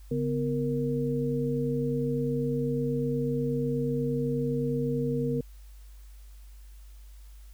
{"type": "tone cluster", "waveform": "sine", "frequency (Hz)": [141.5, 249.7, 465.8], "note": ["C#3", "B3", "A#4"], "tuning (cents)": [36, 19, -1], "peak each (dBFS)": -30, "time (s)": [0.11, 5.41], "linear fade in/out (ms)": 5, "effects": ["added 50 Hz sine -45 dBFS peak until 7.53 s", "white hiss -62 dBFS RMS until 7.53 s"]}